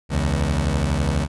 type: beating tone pair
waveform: 20% pulse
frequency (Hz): 69.1 / 81.1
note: C#2 / E2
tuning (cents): -5 / -28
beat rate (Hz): 12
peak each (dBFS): -16 / -18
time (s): 0.09-1.28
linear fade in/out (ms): 50
effects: resampled to 24000 Hz